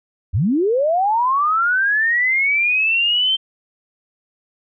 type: linear sweep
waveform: sine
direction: up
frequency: 69.7 to 3136 Hz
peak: -14 dBFS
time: 0.33-3.37 s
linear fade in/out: 20 ms
effects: none